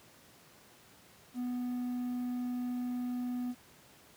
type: tone with quantisation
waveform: triangle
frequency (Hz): 246.9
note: B3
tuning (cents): 0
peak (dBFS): -31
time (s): 1.34-3.55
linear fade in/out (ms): 50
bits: 10
effects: pink hiss -59 dBFS RMS until 4.16 s + high-pass 100 Hz 12 dB/octave